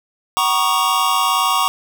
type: tone cluster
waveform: square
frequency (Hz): 757 / 950 / 1108 / 1210 / 2791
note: F#5 / A#5 / C#6 / D#6 / F7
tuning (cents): +39 / +33 / -1 / -49 / -2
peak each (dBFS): -25 / -22 / -18 / -23 / -26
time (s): 0.37-1.68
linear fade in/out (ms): 0
effects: none